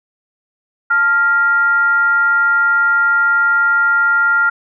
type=tone with frequency modulation; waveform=sine; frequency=1396.9 Hz; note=F6; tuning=in tune; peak=-10 dBFS; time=0.9-4.5 s; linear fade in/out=10 ms; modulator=518 Hz; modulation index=0.31; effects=none